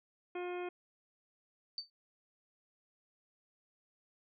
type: harmonic tone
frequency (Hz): 356.7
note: F4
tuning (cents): +37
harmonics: 1 / 2 / 3 / 4 / 5 / 6 / 7 / 9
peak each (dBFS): -38 / -45 / -51 / -52 / -58 / -54 / -51 / -60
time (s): 0.35-0.69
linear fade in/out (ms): 5
type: tone with exponential decay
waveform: sine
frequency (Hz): 4574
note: D8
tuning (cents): -47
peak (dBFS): -33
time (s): 1.78-1.9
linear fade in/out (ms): 1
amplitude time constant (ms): 24
effects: MP3 96 kbps